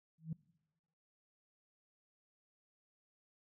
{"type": "tone with exponential growth", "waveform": "sine", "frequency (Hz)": 160.9, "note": "E3", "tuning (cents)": -42, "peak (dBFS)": -33, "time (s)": [0.18, 0.33], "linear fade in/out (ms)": 5, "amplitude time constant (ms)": 32, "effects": ["noise-tail reverb RT60 1.0 s tail -23 dB re dry", "tanh soft clip ceiling -31 dBFS"]}